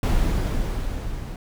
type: noise with level ramp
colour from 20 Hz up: brown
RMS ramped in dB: -18 to -32 dBFS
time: 0.03-1.36 s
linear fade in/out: 2 ms
effects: none